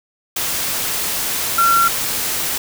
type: tone in noise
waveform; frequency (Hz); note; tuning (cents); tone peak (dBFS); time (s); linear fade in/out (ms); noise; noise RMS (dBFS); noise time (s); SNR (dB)
sine; 1366; F6; -39; -11; 1.58-1.88; 5; white; -21; 0.36-2.58; +7
effects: none